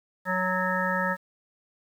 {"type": "harmonic tone with a mistuned harmonic", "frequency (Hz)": 185, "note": "F#3", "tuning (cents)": 0, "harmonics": [1, 3, 5, 7, 9, 10], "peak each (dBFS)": [-31, -31, -31, -31, -31, -31], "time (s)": [0.25, 1.17], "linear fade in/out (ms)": 50, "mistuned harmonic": 10, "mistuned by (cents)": -24, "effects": ["9-bit"]}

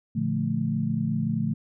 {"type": "chord", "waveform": "sine", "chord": "Bb major seventh", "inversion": "none", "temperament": "equal", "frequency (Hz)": [116.54, 146.83, 174.61, 220], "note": ["Bb2", "D3", "F3", "A3"], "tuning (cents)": [0, 0, 0, 0], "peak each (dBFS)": [-31, -29, -30, -27], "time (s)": [0.15, 1.54], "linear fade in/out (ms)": 10, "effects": []}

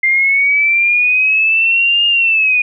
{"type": "linear two-way sweep", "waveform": "sine", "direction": "up then down", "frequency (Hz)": [2093, 2837, 2447], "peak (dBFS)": -9, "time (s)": [0.03, 2.62], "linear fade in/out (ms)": 5, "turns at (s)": 2.06, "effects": []}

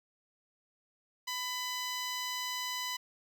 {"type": "tone", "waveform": "10% pulse", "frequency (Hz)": 1000, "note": "B5", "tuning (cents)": 21, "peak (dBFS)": -26, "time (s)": [1.27, 2.97], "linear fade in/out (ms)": 10, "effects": []}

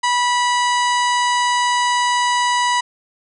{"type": "harmonic tone with a mistuned harmonic", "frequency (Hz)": 978, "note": "B5", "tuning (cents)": -17, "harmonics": [1, 2, 3, 4, 5, 6, 7, 8, 9], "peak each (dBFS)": [-16, -22, -26, -28, -30, -32, -33, -34, -35], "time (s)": [0.03, 2.81], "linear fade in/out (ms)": 10, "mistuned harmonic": 6, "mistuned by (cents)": 85, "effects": []}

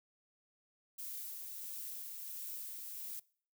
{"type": "noise with tremolo", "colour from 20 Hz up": "violet", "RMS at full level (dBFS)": -44, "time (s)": [0.98, 3.2], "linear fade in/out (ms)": 10, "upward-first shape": "sine", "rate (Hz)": 1.5, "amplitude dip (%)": 25, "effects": ["noise-tail reverb RT60 0.5 s tail -23 dB re dry"]}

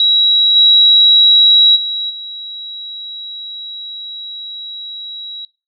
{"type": "tone with level steps", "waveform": "sine", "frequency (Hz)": 3874, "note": "B7", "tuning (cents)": -34, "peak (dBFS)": [-8, -5, -17, -25], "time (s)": [0, 5.45], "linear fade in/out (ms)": 2, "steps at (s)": [0.55, 1.75, 2.09], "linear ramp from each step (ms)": 20, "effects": ["noise-tail reverb RT60 0.3 s tail -21 dB re dry"]}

